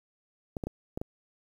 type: clicks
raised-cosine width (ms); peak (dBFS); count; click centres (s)
2; -20; 5; 0.568 / 0.638 / 0.67 / 0.975 / 1.015
effects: 9-bit